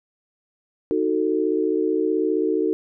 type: chord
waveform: sine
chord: D# diminished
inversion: none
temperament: equal with one note detuned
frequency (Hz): 311.1 / 370 / 445.4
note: D#4 / F#4 / A4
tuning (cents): 0 / 0 / +21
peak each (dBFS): -23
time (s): 0.91-2.73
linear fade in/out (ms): 0
effects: none